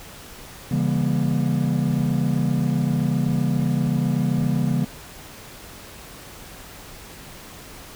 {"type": "chord", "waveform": "triangle", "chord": "C# diminished seventh", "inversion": "none", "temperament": "just", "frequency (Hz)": [138.59, 166.31, 199.57, 239.5], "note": ["C#3", "E3", "G3", "Bb3"], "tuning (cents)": [0, 16, 31, 47], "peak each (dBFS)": [-21, -22, -24, -23], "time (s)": [0.71, 4.85], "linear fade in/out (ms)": 5, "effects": ["pink hiss -41 dBFS RMS until 7.95 s"]}